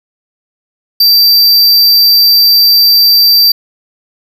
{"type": "tone", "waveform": "square", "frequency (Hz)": 4678, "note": "D8", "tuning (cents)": -8, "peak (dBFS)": -4, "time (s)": [1, 3.52], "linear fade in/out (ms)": 5, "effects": []}